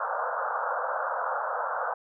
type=band-pass noise; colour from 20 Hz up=white; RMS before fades=-30 dBFS; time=0-1.94 s; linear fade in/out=5 ms; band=490 to 1500 Hz; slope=96 dB/octave; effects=none